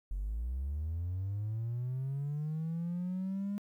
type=linear sweep; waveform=triangle; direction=up; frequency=44.16 to 204.4 Hz; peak=-30 dBFS; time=0.11-3.58 s; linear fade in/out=0 ms; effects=tanh soft clip ceiling -29 dBFS + 12-bit